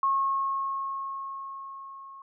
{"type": "tone with level ramp", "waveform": "sine", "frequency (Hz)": 1088, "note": "C#6", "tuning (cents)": -33, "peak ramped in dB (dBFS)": [-21, -43], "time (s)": [0.03, 2.22], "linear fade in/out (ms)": 2, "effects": []}